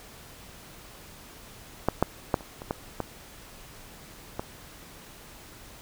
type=clicks; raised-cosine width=1 ms; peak=-7 / -6 / -7 / -29 / -24 / -13 / -14 / -16 dBFS; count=8; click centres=1.886 / 2.026 / 2.342 / 2.408 / 2.619 / 2.709 / 3.003 / 4.395 s; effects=pink hiss -48 dBFS RMS until 5.81 s